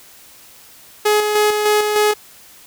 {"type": "tone with tremolo", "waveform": "sawtooth", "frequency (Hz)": 421.2, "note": "G#4", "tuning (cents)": 24, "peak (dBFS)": -8, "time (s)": [1.05, 2.14], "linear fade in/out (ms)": 10, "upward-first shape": "square", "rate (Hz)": 3.3, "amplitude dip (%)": 40, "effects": ["white hiss -44 dBFS RMS until 2.66 s"]}